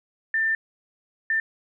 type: tone bursts at uneven times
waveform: sine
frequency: 1788 Hz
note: A6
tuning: 27 cents sharp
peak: -20 dBFS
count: 2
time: 0.34-0.55 / 1.3-1.4 s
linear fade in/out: 2 ms
effects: none